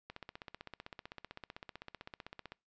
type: click train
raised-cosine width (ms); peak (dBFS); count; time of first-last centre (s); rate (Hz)
0.3; -29; 39; 0.1-2.52; 15.7
effects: noise-tail reverb RT60 0.3 s tail -26 dB re dry + resampled to 16000 Hz